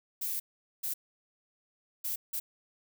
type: noise bursts at uneven times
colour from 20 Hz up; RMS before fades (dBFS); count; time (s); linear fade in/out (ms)
violet; -34; 4; 0.21-0.4 / 0.83-0.94 / 2.04-2.16 / 2.33-2.4; 10
effects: none